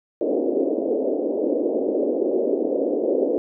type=band-pass noise; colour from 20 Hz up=white; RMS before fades=-22 dBFS; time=0.21-3.38 s; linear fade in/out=0 ms; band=260 to 560 Hz; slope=48 dB/octave; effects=none